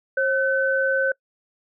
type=tone pair together; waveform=sine; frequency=537 / 1518.9 Hz; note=C5 / F#6; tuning=+45 / +45 cents; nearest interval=octave + tritone; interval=1800 cents; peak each=-21 dBFS; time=0.17-1.12 s; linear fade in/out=5 ms; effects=noise-tail reverb RT60 0.1 s tail -25 dB re dry